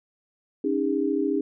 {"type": "chord", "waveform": "sine", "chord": "C# suspended second", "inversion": "none", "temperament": "equal with one note detuned", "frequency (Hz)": [277.2, 311.1, 404.9], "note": ["C#4", "D#4", "G#4"], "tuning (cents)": [0, 0, -44], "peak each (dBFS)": -26, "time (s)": [0.64, 1.41], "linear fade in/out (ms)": 5, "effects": []}